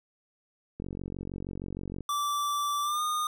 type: click train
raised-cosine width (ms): 3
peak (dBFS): -24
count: 57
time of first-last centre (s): 0.8-2.007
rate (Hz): 46.4
type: tone with pitch glide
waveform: square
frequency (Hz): 1165 to 1224.3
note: D6 to D#6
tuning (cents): -14 to -28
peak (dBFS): -28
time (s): 2.09-3.27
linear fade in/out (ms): 2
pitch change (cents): +86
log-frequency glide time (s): 2.82-3.02
effects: none